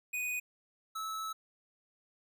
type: tone pair in turn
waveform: square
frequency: 2484 / 1303.7 Hz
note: D#7 / E6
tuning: -3 / -20 cents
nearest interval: major seventh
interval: 1117 cents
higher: first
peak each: -34 / -37 dBFS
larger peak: first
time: 0.13-0.4 / 0.95-1.33 s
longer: second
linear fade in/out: 10 ms
effects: none